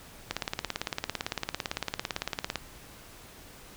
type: click train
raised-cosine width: 0.2 ms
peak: -12 dBFS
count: 41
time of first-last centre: 0.31-2.557 s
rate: 17.8 Hz
effects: pink hiss -50 dBFS RMS until 3.76 s